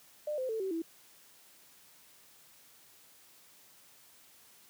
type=tone with pitch steps; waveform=sine; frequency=600 / 516.3 / 444.3 / 382.4 / 329 Hz; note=D5 / C5 / A4 / G4 / E4; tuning=+37 / -23 / +17 / -43 / -3 cents; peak=-32 dBFS; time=0.27-0.82 s; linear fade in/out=5 ms; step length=110 ms; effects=white hiss -60 dBFS RMS until 4.69 s + high-pass 80 Hz 12 dB/octave